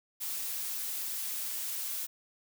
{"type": "noise", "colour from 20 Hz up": "blue", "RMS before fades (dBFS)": -36, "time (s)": [0.2, 2.07], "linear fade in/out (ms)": 20, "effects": []}